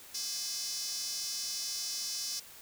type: tone with high-pass filter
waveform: square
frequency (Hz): 233.1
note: A#3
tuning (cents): 0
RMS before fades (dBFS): -37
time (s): 0.14-2.4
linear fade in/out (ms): 10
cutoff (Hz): 5300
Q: 3.9
effects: white hiss -52 dBFS RMS until 2.61 s